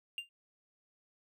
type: tone with exponential decay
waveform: triangle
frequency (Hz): 2794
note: F7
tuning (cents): 0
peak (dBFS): -31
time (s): 0.18-0.29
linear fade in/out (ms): 1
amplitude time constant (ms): 23
effects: none